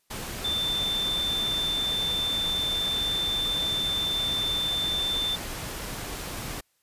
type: tone in noise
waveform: sine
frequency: 3553 Hz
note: A7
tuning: 16 cents sharp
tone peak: -25 dBFS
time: 0.44-5.36 s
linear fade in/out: 10 ms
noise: pink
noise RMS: -35 dBFS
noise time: 0.1-6.61 s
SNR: +7 dB
effects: white hiss -71 dBFS RMS until 6.82 s + resampled to 32000 Hz